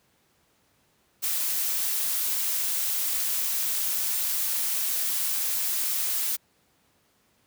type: noise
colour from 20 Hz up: blue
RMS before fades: -27 dBFS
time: 1.22-6.37 s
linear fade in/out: 20 ms
effects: pink hiss -66 dBFS RMS until 7.46 s + high-pass 80 Hz 12 dB/octave